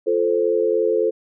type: chord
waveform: sine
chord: F major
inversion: none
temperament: equal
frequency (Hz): 349.2 / 440 / 523.3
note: F4 / A4 / C5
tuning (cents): 0 / 0 / 0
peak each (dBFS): -23 / -18 / -22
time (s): 0.06-1.11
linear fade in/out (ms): 20
effects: none